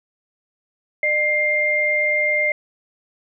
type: tone pair together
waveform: sine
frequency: 604 / 2106 Hz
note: D5 / C7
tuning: +48 / +11 cents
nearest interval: octave + minor seventh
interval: 2163 cents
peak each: -23 / -17 dBFS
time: 1.03-2.52 s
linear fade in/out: 2 ms
effects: none